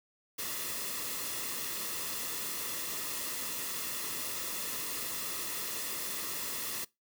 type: noise with comb filter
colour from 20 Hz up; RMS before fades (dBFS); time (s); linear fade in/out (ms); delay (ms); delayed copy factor
white; -37; 0.38-6.85; 10; 1.3; -0.55
effects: noise-tail reverb RT60 0.2 s tail -22 dB re dry